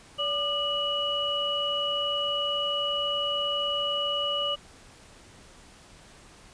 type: tone cluster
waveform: sine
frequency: 575 / 1203 / 2932 Hz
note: D5 / D6 / F#7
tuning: -37 / +41 / -16 cents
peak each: -32 / -33 / -27 dBFS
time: 0.18-4.56 s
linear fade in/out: 20 ms
effects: pink hiss -52 dBFS RMS until 6.53 s + resampled to 22050 Hz